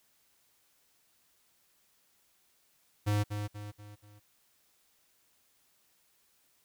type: tone with echo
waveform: square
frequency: 103.9 Hz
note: G#2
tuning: 1 cent sharp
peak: -27 dBFS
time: 3.06-3.24 s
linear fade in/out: 20 ms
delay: 240 ms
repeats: 4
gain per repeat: -7 dB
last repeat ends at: 4.2 s
effects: white hiss -70 dBFS RMS until 6.64 s